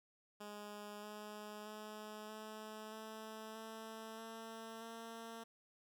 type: tone with pitch steps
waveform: 10% pulse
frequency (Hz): 207.7 / 210.5 / 213.3 / 216.1 / 219 / 222 / 224.9 / 227.9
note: G#3 / G#3 / G#3 / A3 / A3 / A3 / A3 / A#3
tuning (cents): 0 / +24 / +46 / -31 / -8 / +16 / +38 / -39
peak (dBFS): -40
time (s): 0.4-5.44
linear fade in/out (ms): 10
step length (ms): 630
effects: none